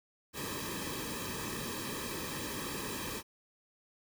pink noise with comb filter, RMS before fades -39 dBFS, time 0.33-3.23 s, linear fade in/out 50 ms, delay 1.4 ms, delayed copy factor -0.9, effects none

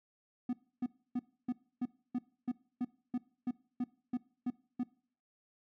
triangle tone bursts, 246.9 Hz, B3, in tune, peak -29 dBFS, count 14, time 0.49-4.834 s, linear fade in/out 5 ms, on 41 ms, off 290 ms, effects noise-tail reverb RT60 0.5 s tail -21 dB re dry

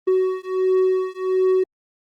triangle beating tone pair, 373.1 / 374.5 Hz, F#4 / F#4, +14 / +21 cents, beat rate 1.4 Hz, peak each -18 dBFS, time 0.07-1.64 s, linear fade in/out 10 ms, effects Opus 24 kbps

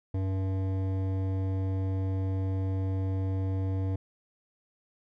triangle tone with hard clipping, 95.3 Hz, G2, 48 cents flat, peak -29 dBFS, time 0.14-3.96 s, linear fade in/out 5 ms, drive 17 dB, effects none

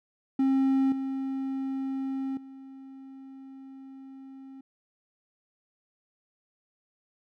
triangle tone with level steps, 267.9 Hz, C4, 41 cents sharp, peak -19 / -27 / -41 dBFS, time 0.39-4.61 s, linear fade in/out 5 ms, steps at 0.92 / 2.37 s, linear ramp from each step 2 ms, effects none

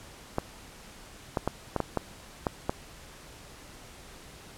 clicks, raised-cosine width 1 ms, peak -12 dBFS, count 8, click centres 0.384 / 1.372 / 1.476 / 1.763 / 1.803 / 1.973 / 2.468 / 2.695 s, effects pink hiss -49 dBFS RMS until 4.57 s + low-pass 11000 Hz 12 dB/octave

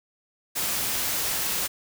white noise, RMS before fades -27 dBFS, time 0.55-1.68 s, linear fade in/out 20 ms, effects none

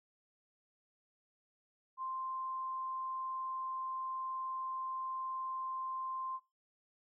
sine tone, 1046.5 Hz, C6, in tune, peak -37 dBFS, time 1.97-6.4 s, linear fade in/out 50 ms, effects noise-tail reverb RT60 0.3 s tail -24 dB re dry

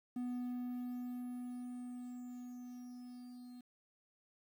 triangle tone with level ramp, 246.9 Hz, B3, in tune, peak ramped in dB -35 to -48 dBFS, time 0.16-3.61 s, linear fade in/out 5 ms, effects 11-bit

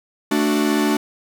45% pulse chord, D major, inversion second, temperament equal, 220 / 293.7 / 370 Hz, A3 / D4 / F#4, 0 / 0 / 0 cents, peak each -21 / -19 / -23 dBFS, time 0.31-0.97 s, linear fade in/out 5 ms, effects none

